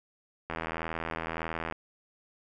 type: click train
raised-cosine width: 0.5 ms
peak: -18 dBFS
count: 101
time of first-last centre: 0.5-1.724 s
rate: 81.7 Hz
effects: none